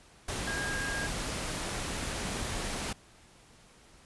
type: tone in noise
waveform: sine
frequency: 1625 Hz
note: G#6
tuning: 38 cents flat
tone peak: -34 dBFS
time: 0.47-1.07 s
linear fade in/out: 5 ms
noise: pink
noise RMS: -35 dBFS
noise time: 0.28-2.93 s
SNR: -2 dB
effects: pink hiss -58 dBFS RMS until 4.05 s + resampled to 24000 Hz